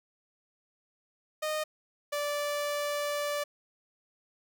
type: tone pair in turn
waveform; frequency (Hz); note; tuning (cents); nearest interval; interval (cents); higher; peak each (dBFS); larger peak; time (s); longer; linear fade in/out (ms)
sawtooth; 616 / 583.5; D#5 / D5; -17 / -11; minor second; 94; first; -26 / -26; neither; 1.42-1.64 / 2.12-3.44; second; 10
effects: none